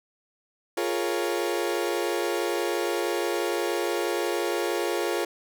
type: chord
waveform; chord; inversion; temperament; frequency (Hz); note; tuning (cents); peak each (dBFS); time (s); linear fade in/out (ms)
35% pulse; Bb minor seventh; second; equal; 349.2 / 415.3 / 466.2 / 554.4; F4 / Ab4 / Bb4 / Db5; 0 / 0 / 0 / 0; -27 / -29 / -30 / -31; 0.77-5.25; 5
effects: none